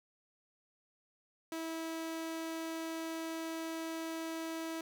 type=tone; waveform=sawtooth; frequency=325.4 Hz; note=E4; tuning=22 cents flat; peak=-34 dBFS; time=1.52-4.81 s; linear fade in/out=2 ms; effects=10-bit